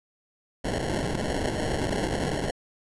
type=noise with sample-and-hold; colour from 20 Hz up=blue; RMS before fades=-28 dBFS; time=0.64-2.51 s; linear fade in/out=10 ms; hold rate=1225 Hz; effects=resampled to 24000 Hz